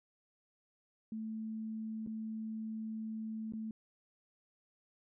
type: tone with dropouts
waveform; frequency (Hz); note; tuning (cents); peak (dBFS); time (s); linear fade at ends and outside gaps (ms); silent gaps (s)
sine; 220; A3; 0; -38; 1.12-3.71; 2; 2.064-2.072 / 3.523-3.535
effects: none